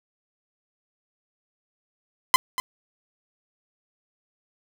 sawtooth tone with echo, 1023 Hz, C6, 39 cents flat, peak -8 dBFS, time 2.34-2.36 s, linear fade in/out 0 ms, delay 240 ms, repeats 1, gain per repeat -13 dB, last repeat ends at 2.6 s, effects none

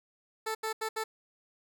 15% pulse tone bursts at uneven times, 440 Hz, A4, in tune, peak -25 dBFS, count 4, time 0.46-0.55 / 0.63-0.73 / 0.81-0.89 / 0.96-1.04 s, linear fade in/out 10 ms, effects none

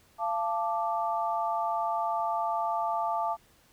sine chord, D minor, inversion first, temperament equal with one note detuned, 685.7 / 880 / 1174.7 Hz, F5 / A5 / D6, -32 / 0 / 0 cents, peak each -31 / -30 / -33 dBFS, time 0.18-3.37 s, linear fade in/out 50 ms, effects pink hiss -62 dBFS RMS until 3.72 s

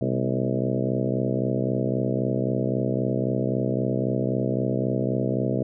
harmonic tone with a mistuned harmonic, 63.8 Hz, C2, 43 cents flat, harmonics 2 / 3 / 4 / 5 / 6 / 7 / 8 / 9 / 10, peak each -27 / -29 / -30 / -31 / -32 / -32 / -33 / -34 / -34 dBFS, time 0.01-5.63 s, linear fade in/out 5 ms, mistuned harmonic 3, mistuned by +87 cents, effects none

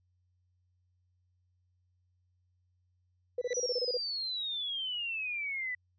sine tone bursts, 493.3 Hz, B4, 2 cents flat, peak -29 dBFS, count 10, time 3.38-3.973 s, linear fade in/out 5 ms, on 35 ms, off 27 ms
sawtooth tone with exponential growth, 1975.5 Hz, B6, in tune, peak -31 dBFS, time 3.38-3.53 s, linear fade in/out 1 ms, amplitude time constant 32 ms
sine exponential sweep, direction down, 5920 to 1963 Hz, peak -33 dBFS, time 3.54-5.75 s, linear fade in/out 5 ms
effects added 90 Hz sine -70 dBFS peak until 5.98 s + resampled to 16000 Hz

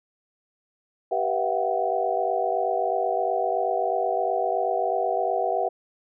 sine tone cluster, 390.3 / 485.3 / 658 / 721 / 769 Hz, G4 / B4 / E5 / F#5 / G5, -8 / -30 / -3 / -45 / -33 cents, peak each -30 / -29 / -27 / -27 / -29 dBFS, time 1.11-5.69 s, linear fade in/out 10 ms, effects none

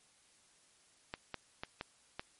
clicks, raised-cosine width 0.3 ms, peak -23 dBFS, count 5, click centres 1.139 / 1.343 / 1.635 / 1.811 / 2.195 s, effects white hiss -67 dBFS RMS until 2.39 s + MP3 48 kbps

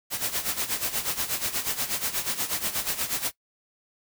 white noise with tremolo, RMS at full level -26 dBFS, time 0.1-3.32 s, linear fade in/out 50 ms, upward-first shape sine, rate 8.3 Hz, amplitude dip 75%, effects noise-tail reverb RT60 0.1 s tail -20 dB re dry

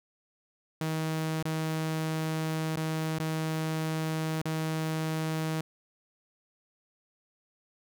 sawtooth tone with dropouts, 158.6 Hz, D#3, 33 cents sharp, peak -25 dBFS, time 0.81-5.61 s, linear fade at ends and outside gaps 2 ms, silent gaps 1.426-1.453 / 2.761-2.772 / 3.185-3.198 / 4.417-4.455 s, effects none

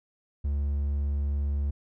triangle tone, 71.3 Hz, C#2, 49 cents sharp, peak -23 dBFS, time 0.44-1.71 s, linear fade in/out 10 ms, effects none

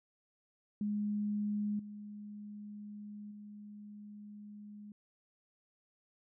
sine tone with level steps, 207.8 Hz, G#3, 1 cent sharp, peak -32 / -44 / -47 dBFS, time 0.81-4.92 s, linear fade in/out 2 ms, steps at 1.79 / 3.31 s, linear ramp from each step 5 ms, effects none

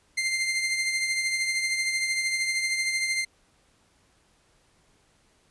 sawtooth tone with tremolo, 2093 Hz, C7, in tune, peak -19 dBFS, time 0.17-3.25 s, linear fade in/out 10 ms, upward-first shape triangle, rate 13 Hz, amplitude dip 50%, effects pink hiss -64 dBFS RMS until 5.5 s + resampled to 24000 Hz

